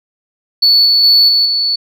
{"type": "tone with level steps", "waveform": "sine", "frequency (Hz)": 4445, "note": "C#8", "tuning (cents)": 4, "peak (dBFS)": [-4, -6, -3, -7, -11], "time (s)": [0.62, 1.76], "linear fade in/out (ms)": 10, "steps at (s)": [0.85, 1.03, 1.28, 1.45], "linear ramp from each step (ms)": 10, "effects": ["tanh soft clip ceiling -3 dBFS"]}